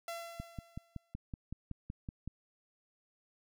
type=tone with exponential decay; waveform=sawtooth; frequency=677 Hz; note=E5; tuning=46 cents sharp; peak=-34 dBFS; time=0.08-1.14 s; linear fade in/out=2 ms; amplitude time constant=230 ms
type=click train; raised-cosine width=5 ms; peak=-28 dBFS; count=11; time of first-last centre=0.4-2.276 s; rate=5.33 Hz
effects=none